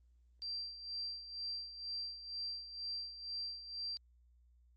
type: tone with tremolo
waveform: sine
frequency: 4711 Hz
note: D8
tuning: 5 cents sharp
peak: -38 dBFS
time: 0.42-3.97 s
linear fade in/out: 0 ms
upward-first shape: sine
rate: 2.1 Hz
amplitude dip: 70%
effects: added 60 Hz sine -64 dBFS peak until 4.76 s + Opus 32 kbps